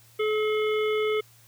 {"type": "harmonic tone", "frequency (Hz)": 429.1, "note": "A4", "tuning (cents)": -43, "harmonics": [1, 3, 5, 7, 8], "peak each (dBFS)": [-23, -34, -33, -39, -42], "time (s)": [0.19, 1.21], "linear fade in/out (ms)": 10, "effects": ["added 115 Hz sine -57 dBFS peak until 1.47 s", "white hiss -57 dBFS RMS until 1.47 s"]}